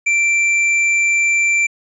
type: tone with tanh clipping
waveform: sine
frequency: 2349 Hz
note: D7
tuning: in tune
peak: -14 dBFS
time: 0.06-1.67 s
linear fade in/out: 10 ms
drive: 10 dB
effects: resampled to 22050 Hz